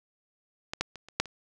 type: clicks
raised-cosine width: 0.2 ms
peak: -15 / -10 / -25 / -30 / -6 / -26 dBFS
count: 6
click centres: 0.735 / 0.81 / 0.957 / 1.086 / 1.2 / 1.257 s
effects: none